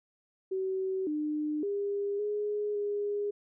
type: tone with pitch steps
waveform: sine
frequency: 379.6 / 302 / 403.5 / 416.6 / 410.4 Hz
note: F#4 / D4 / G#4 / G#4 / G#4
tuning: +44 / +48 / -50 / +5 / -21 cents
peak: -29 dBFS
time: 0.51-3.31 s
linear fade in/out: 10 ms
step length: 560 ms
effects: none